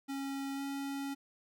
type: tone with pitch glide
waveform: square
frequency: 274.5 to 277.2 Hz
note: C#4 to C#4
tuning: -17 to 0 cents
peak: -37 dBFS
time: 0.08-1.15 s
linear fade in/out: 20 ms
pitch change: +17 cents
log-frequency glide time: 0.55-0.61 s
effects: none